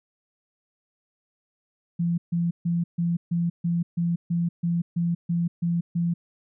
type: tone bursts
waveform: sine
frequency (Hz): 170.8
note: F3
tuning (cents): -38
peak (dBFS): -21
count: 13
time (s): 1.99-6.14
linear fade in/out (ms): 10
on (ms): 190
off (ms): 140
effects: none